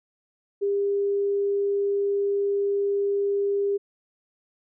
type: tone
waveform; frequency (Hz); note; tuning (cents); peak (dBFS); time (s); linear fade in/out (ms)
sine; 401.3; G4; +41; -21; 0.61-3.78; 20
effects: none